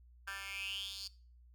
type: tone with high-pass filter sweep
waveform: 10% pulse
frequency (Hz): 196.4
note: G3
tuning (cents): +4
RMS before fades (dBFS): -43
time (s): 0.27-1.08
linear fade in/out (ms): 10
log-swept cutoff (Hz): 1600 to 4600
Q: 8.3
effects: noise-tail reverb RT60 0.4 s tail -21 dB re dry + added 60 Hz sine -58 dBFS peak until 1.54 s